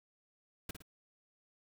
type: noise with echo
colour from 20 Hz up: pink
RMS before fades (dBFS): -40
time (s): 0.69-0.71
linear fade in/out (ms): 5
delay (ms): 56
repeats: 2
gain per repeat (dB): -7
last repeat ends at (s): 0.822
effects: none